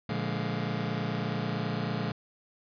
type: chord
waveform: sawtooth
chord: Bb dominant seventh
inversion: none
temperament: just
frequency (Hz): 116.54 / 145.68 / 174.81 / 209.8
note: Bb2 / D3 / F3 / Ab3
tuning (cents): 0 / -14 / +2 / +18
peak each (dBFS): -31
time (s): 0.09-2.12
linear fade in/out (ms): 5
effects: resampled to 11025 Hz